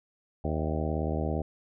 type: harmonic tone with a mistuned harmonic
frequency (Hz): 77.78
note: D#2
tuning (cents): 0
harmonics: 1 / 2 / 3 / 4 / 5 / 6 / 7 / 8 / 9 / 10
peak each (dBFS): -31 / -34 / -36 / -37 / -38 / -39 / -39 / -40 / -41 / -41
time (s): 0.44-1.42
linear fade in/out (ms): 5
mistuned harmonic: 9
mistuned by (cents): -69
effects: none